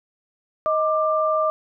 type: tone pair together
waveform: sine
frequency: 627 / 1185.8 Hz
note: D#5 / D6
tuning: +13 / +16 cents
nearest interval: major seventh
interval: 1103 cents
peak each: -20 / -21 dBFS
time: 0.66-1.5 s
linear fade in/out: 0 ms
effects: none